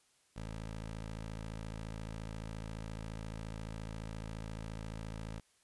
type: tone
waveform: 15% pulse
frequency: 54.4 Hz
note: A1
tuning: 19 cents flat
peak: -35 dBFS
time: 0.36-5.4 s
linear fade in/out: 5 ms
effects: white hiss -71 dBFS RMS until 5.63 s + resampled to 24000 Hz